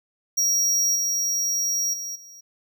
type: tone with level steps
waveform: square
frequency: 5670 Hz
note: F8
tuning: 25 cents sharp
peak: -19 / -22 / -30 / -43 dBFS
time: 0.37-2.41 s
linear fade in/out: 10 ms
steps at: 0.95 / 1.93 / 2.15 s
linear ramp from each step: 10 ms
effects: none